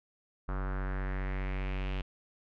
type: tone with low-pass filter sweep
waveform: square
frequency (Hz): 47.45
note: F#1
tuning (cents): +44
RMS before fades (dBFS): -34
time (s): 0.48-2.02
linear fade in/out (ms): 10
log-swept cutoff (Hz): 1300 to 2900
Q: 3.3
effects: none